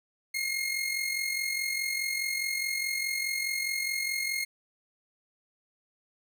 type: tone with amplitude modulation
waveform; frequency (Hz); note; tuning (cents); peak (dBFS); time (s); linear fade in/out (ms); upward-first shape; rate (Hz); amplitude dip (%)
sawtooth; 2144; C7; +42; -23; 0.34-4.45; 10; sine; 44.8; 55
effects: none